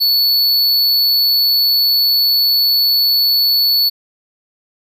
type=tone; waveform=square; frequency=4435 Hz; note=C#8; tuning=in tune; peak=-11 dBFS; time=0-3.9 s; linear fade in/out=20 ms; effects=none